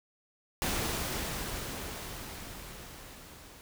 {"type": "noise with level ramp", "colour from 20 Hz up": "pink", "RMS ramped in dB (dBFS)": [-31, -52], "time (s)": [0.62, 3.61], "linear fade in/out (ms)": 0, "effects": []}